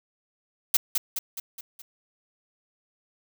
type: noise with echo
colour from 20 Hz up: blue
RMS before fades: -19 dBFS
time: 0.74-0.77 s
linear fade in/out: 5 ms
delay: 210 ms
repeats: 5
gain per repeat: -5 dB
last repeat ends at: 1.82 s
effects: none